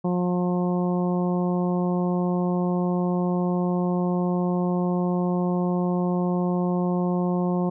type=harmonic tone; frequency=178.6 Hz; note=F3; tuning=39 cents sharp; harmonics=1 / 2 / 3 / 4 / 5 / 6; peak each=-22 / -28 / -32 / -34 / -36 / -38 dBFS; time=0.04-7.7 s; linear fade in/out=10 ms; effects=none